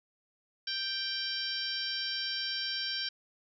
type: harmonic tone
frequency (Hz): 784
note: G5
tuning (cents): 0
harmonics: 2 / 3 / 4 / 5 / 6 / 7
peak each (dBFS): -40 / -46 / -38 / -41 / -38 / -38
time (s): 0.67-3.09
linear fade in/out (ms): 5
effects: none